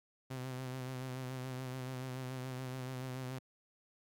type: tone with vibrato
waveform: sawtooth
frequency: 128.9 Hz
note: C3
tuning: 26 cents flat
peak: -36 dBFS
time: 0.3-3.39 s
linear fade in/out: 10 ms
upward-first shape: sine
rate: 7 Hz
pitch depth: 35 cents each way
effects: Opus 48 kbps